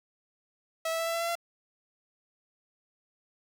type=tone with pitch steps; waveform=sawtooth; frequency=650 / 655.3 / 660.6 / 666 / 671.4 / 676.8 / 682.3 Hz; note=E5 / E5 / E5 / E5 / E5 / E5 / F5; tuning=-24 / -10 / +4 / +18 / +32 / +45 / -41 cents; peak=-25 dBFS; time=0.85-1.354 s; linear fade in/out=5 ms; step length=72 ms; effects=11-bit